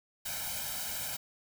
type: noise with comb filter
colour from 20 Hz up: white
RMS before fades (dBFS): -37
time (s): 0.25-1.17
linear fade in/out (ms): 10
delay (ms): 1.3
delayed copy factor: +0.95
effects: none